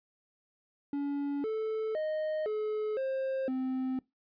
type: tone with pitch steps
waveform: triangle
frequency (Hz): 284.1 / 438.2 / 620 / 428.1 / 531 / 259.7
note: C#4 / A4 / D#5 / A4 / C5 / C4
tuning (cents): +43 / -7 / -6 / -47 / +25 / -13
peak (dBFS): -28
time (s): 0.93-3.99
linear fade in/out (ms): 2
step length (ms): 510
effects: noise-tail reverb RT60 0.2 s tail -22 dB re dry + resampled to 11025 Hz